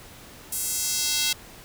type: tone with high-pass filter sweep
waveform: square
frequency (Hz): 296.6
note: D4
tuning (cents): +17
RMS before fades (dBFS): -26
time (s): 0.52-1.33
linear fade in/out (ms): 5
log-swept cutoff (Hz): 9400 to 3500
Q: 1.4
effects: pink hiss -46 dBFS RMS until 1.64 s